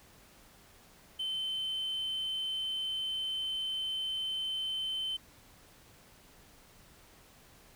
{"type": "tone", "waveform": "triangle", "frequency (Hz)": 3075, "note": "G7", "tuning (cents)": -34, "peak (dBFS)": -30, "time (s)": [1.19, 5.17], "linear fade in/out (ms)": 10, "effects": ["tanh soft clip ceiling -28 dBFS", "pink hiss -59 dBFS RMS until 7.75 s"]}